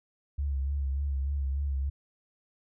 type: tone with vibrato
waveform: sine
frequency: 69.3 Hz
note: C#2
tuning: in tune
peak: -27 dBFS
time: 0.38-1.9 s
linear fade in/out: 10 ms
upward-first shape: sine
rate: 3.4 Hz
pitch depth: 52 cents each way
effects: none